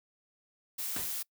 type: noise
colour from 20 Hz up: blue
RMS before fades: -36 dBFS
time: 0.78-1.23 s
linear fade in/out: 10 ms
type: noise with exponential decay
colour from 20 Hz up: pink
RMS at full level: -36 dBFS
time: 0.96-1.19 s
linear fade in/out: 1 ms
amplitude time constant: 50 ms
effects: noise-tail reverb RT60 0.1 s tail -24 dB re dry + high-pass 80 Hz 12 dB/octave